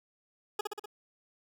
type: tone with echo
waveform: 20% pulse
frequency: 417.4 Hz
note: G#4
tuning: 9 cents sharp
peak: -24 dBFS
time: 0.59-0.61 s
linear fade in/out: 5 ms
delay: 62 ms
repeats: 4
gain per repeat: -3 dB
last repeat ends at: 0.858 s
effects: none